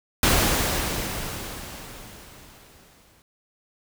pink noise with exponential decay, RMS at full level -18 dBFS, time 0.23-3.22 s, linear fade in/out 1 ms, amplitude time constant 650 ms, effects none

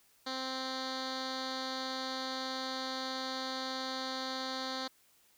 10% pulse tone with low-pass filter, 261.6 Hz, C4, in tune, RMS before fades -38 dBFS, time 0.26-4.88 s, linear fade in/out 10 ms, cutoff 4600 Hz, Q 4.8, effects white hiss -67 dBFS RMS until 5.37 s

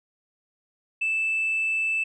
sine tone, 2637 Hz, E7, in tune, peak -21 dBFS, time 1.01-2.04 s, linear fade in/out 10 ms, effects tanh soft clip ceiling -19 dBFS

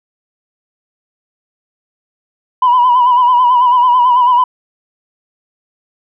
sine tone with vibrato, 987.8 Hz, B5, in tune, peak -5 dBFS, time 2.62-4.44 s, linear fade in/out 5 ms, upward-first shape sine, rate 9.1 Hz, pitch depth 58 cents each way, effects tanh soft clip ceiling -3 dBFS

